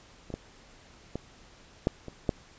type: clicks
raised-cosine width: 2 ms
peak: -27 / -20 / -19 / -10 / -26 / -11 dBFS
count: 6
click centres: 0.303 / 0.34 / 1.156 / 1.871 / 2.083 / 2.292 s
effects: pink hiss -55 dBFS RMS until 2.58 s + resampled to 16000 Hz